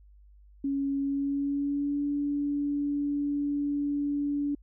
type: tone with pitch glide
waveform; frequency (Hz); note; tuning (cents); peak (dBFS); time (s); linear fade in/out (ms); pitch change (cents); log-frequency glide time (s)
sine; 277.2 to 287.6; C#4 to D4; 0 to -36; -26; 0.64-4.55; 5; +64; 1-2.03
effects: added 50 Hz sine -52 dBFS peak until 4.62 s